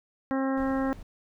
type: harmonic tone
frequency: 267.4 Hz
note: C4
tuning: 38 cents sharp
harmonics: 1 / 2 / 3 / 4 / 5 / 6 / 7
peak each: -26 / -32 / -36 / -38 / -40 / -42 / -43 dBFS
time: 0.31-0.93 s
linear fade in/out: 0 ms
type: noise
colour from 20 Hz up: brown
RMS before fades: -43 dBFS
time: 0.57-1.03 s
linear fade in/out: 5 ms
effects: none